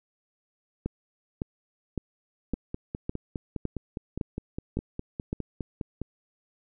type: two click trains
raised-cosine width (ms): 3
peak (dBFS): -16 / -19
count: 9 / 18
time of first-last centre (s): 0.86-5.329 / 2.54-6.016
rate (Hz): 1.79 / 4.89
effects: none